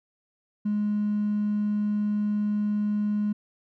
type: tone with hard clipping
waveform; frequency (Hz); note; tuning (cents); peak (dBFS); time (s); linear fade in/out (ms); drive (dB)
triangle; 208.6; G#3; +8; -23; 0.65-3.33; 10; 3
effects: none